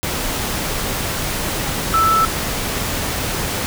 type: tone in noise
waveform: sine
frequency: 1318.5 Hz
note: E6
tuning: in tune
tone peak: -12 dBFS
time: 1.94-2.25 s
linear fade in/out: 0 ms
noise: pink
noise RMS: -22 dBFS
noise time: 0.03-3.66 s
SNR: +7 dB
effects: none